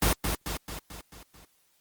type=noise with echo; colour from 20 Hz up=pink; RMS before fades=-23 dBFS; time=0.02-0.13 s; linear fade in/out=2 ms; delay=220 ms; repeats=6; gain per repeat=-5 dB; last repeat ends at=1.45 s; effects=white hiss -68 dBFS RMS until 1.8 s + Opus 24 kbps